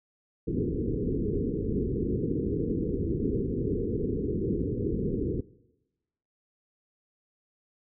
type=low-pass noise; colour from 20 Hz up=white; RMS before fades=-29 dBFS; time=0.47-5.41 s; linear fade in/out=10 ms; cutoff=460 Hz; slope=96 dB/octave; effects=noise-tail reverb RT60 1.0 s tail -21 dB re dry